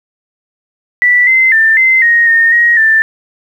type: tone with pitch steps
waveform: sine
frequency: 1966 / 2065 / 1786 / 2067 / 1870 / 1835 / 1886 / 1775 Hz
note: B6 / C7 / A6 / C7 / A#6 / A#6 / A#6 / A6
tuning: -8 / -23 / +25 / -22 / +5 / -28 / +20 / +15 cents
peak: -5 dBFS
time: 1.02-3.02 s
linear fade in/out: 0 ms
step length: 250 ms
effects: 7-bit